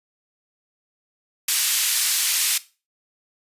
white band-pass noise, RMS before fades -21 dBFS, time 1.48-2.58 s, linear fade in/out 5 ms, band 2200 to 13000 Hz, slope 12 dB/octave, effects noise-tail reverb RT60 0.3 s tail -17 dB re dry + resampled to 32000 Hz

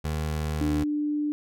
25% pulse tone with pitch glide, 77.2 to 76.31 Hz, D#2 to D#2, -13 to -33 cents, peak -23 dBFS, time 0.04-0.84 s, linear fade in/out 10 ms, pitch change -20 cents, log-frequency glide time 0.21-0.7 s
sine tone, 296.8 Hz, D4, 18 cents sharp, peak -24 dBFS, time 0.61-1.32 s, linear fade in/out 0 ms
effects none

